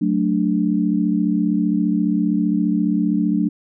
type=chord; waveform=sine; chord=D major; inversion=first; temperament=equal; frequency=185 / 220 / 293.7 Hz; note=F#3 / A3 / D4; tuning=0 / 0 / 0 cents; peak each=-20 dBFS; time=0.01-3.49 s; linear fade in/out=10 ms; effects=none